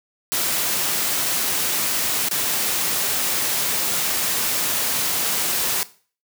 white noise with dropouts, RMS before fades -22 dBFS, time 0.32-5.83 s, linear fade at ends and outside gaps 0 ms, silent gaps 2.286-2.312 s, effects noise-tail reverb RT60 0.4 s tail -17 dB re dry + high-pass 100 Hz 12 dB/octave

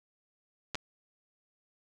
clicks, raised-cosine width 0.2 ms, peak -17 dBFS, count 2, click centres 0.747 / 0.754 s, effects none

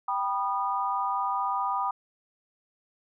sine chord, G augmented, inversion none, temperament just, 784 / 980 / 1225 Hz, G5 / B5 / D#6, 0 / -14 / -27 cents, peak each -31 / -29 / -30 dBFS, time 0.08-1.91 s, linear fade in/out 5 ms, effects none

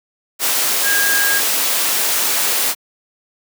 sine tone in noise, 1628 Hz, G#6, 35 cents flat, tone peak -16 dBFS, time 0.83-1.42 s, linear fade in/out 50 ms, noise white, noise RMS -17 dBFS, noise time 0.39-2.75 s, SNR -2 dB, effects high-pass 300 Hz 12 dB/octave

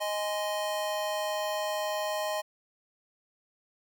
square chord, Ab major, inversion second, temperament just, 623 / 830.6 / 1038.3 Hz, Eb5 / Ab5 / C6, +2 / 0 / -14 cents, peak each -32 / -37 / -38 dBFS, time 0-2.42 s, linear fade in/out 20 ms, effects none

